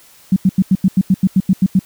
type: tone bursts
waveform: sine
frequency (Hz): 188.9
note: F#3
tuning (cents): +36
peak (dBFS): -7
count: 12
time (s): 0.32-1.793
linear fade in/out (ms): 5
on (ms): 43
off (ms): 87
effects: white hiss -46 dBFS RMS until 1.85 s